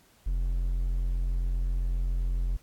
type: tone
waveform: triangle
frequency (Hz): 43.76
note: F1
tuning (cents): +4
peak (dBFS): -23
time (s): 0.26-2.57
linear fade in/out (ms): 10
effects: pink hiss -61 dBFS RMS until 2.62 s + AAC 64 kbps